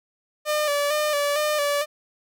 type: tone with vibrato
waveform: sawtooth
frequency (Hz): 590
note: D5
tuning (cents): +8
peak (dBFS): -17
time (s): 0.45-1.86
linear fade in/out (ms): 50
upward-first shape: square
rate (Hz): 2.2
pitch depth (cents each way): 40
effects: none